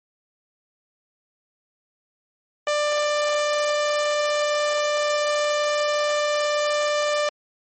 sawtooth tone, 593 Hz, D5, 17 cents sharp, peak -16 dBFS, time 2.67-7.29 s, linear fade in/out 2 ms, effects MP3 32 kbps

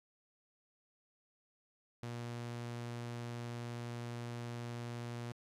sawtooth tone, 119.2 Hz, A#2, 39 cents sharp, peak -37 dBFS, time 2.03-5.32 s, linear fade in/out 0 ms, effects low-pass 9000 Hz 12 dB/octave + 13-bit

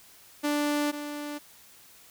sawtooth tone pair in turn, 293.7 / 293.7 Hz, D4 / D4, 0 / 0 cents, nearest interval unison, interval 0 cents, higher neither, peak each -21 / -30 dBFS, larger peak first, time 0.43-0.92 / 0.92-1.39 s, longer first, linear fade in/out 20 ms, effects white hiss -54 dBFS RMS until 2.1 s

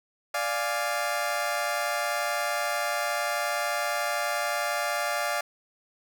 20% pulse chord, D diminished, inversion none, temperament equal, 587.3 / 698.5 / 830.6 Hz, D5 / F5 / Ab5, 0 / 0 / 0 cents, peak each -25 / -25 / -29 dBFS, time 0.34-5.41 s, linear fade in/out 5 ms, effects none

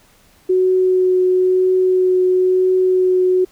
sine tone with vibrato, 369.5 Hz, F#4, 2 cents flat, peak -11 dBFS, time 0.49-3.45 s, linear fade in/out 10 ms, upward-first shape triangle, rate 1 Hz, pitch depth 11 cents each way, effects pink hiss -52 dBFS RMS until 3.51 s

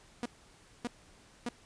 sawtooth tone bursts, 240.4 Hz, B3, 46 cents flat, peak -29 dBFS, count 3, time 0.23-1.488 s, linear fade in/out 0 ms, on 26 ms, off 590 ms, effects pink hiss -60 dBFS RMS until 1.65 s + resampled to 22050 Hz

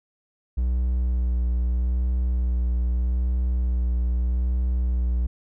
triangle tone with vibrato, 61.2 Hz, B1, 15 cents flat, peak -18 dBFS, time 0.57-5.27 s, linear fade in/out 10 ms, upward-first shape sine, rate 0.8 Hz, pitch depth 22 cents each way, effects none

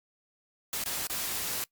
white noise with dropouts, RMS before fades -33 dBFS, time 0.73-1.64 s, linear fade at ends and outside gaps 1 ms, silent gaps 0.839-0.859 / 1.07-1.098 s, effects noise-tail reverb RT60 0.1 s tail -23 dB re dry + Opus 48 kbps

